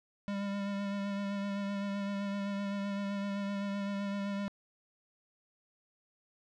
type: tone with vibrato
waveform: square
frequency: 200 Hz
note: G3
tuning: 35 cents sharp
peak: -34 dBFS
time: 0.28-4.48 s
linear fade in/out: 0 ms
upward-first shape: sine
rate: 7.8 Hz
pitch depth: 21 cents each way
effects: low-pass 4000 Hz 12 dB/octave